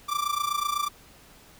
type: tone with amplitude modulation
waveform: 45% pulse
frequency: 1174.7 Hz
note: D6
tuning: in tune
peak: -22 dBFS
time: 0.08-0.89 s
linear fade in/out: 20 ms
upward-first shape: sine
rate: 28 Hz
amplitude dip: 80%
effects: pink hiss -53 dBFS RMS until 1.59 s